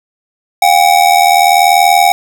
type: ring-modulated tone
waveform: square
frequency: 754 Hz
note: F#5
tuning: 32 cents sharp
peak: -3 dBFS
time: 0.62-2.12 s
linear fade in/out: 0 ms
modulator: 40.3 Hz
effects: none

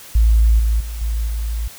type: tone with level steps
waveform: sine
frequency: 55.5 Hz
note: A1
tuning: 16 cents sharp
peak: -9 / -13 / -24 / -17 / -19 dBFS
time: 0.15-1.68 s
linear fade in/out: 5 ms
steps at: 0.59 / 0.8 / 1.01 / 1.27 s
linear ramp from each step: 5 ms
effects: white hiss -39 dBFS RMS until 1.78 s

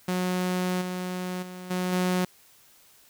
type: tone with level steps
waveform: sawtooth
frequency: 182.1 Hz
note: F#3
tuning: 27 cents flat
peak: -21 / -26 / -34 / -22 / -19 dBFS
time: 0.08-2.25 s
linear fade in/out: 5 ms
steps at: 0.81 / 1.42 / 1.7 / 1.92 s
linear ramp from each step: 10 ms
effects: white hiss -57 dBFS RMS until 3.09 s

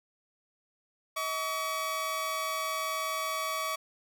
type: tone pair together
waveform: sawtooth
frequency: 637 / 1135 Hz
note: D#5 / C#6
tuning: +41 / +41 cents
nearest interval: minor seventh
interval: 1000 cents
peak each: -33 / -28 dBFS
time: 1.16-3.76 s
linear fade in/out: 10 ms
effects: none

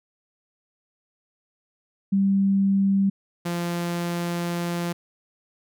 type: tone pair in turn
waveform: sine / sawtooth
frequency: 196 / 172.66 Hz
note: G3 / F3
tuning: 0 / -19 cents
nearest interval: major second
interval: 219 cents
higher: first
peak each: -17 / -21 dBFS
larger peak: first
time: 2.12-3.1 / 3.45-4.93 s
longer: second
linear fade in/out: 10 ms
effects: none

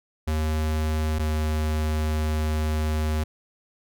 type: tone pair in turn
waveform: square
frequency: 77.78 / 77.29 Hz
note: D#2 / D#2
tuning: 0 / -11 cents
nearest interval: unison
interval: 11 cents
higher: first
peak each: -23 dBFS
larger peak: neither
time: 0.27-1.19 / 1.19-3.24 s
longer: second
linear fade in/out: 10 ms
effects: none

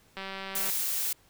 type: click train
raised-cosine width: 0.3 ms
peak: -22 dBFS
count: 103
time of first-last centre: 0.17-0.698 s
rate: 193 Hz
type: noise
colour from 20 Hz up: blue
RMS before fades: -30 dBFS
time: 0.55-1.13 s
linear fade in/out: 5 ms
effects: pink hiss -62 dBFS RMS until 1.29 s

